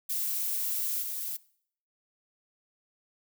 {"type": "noise with level steps", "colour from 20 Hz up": "violet", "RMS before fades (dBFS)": [-31, -35], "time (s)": [0.09, 1.37], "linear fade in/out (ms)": 10, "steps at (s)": 1.01, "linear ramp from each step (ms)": 20, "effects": ["noise-tail reverb RT60 0.6 s tail -21 dB re dry"]}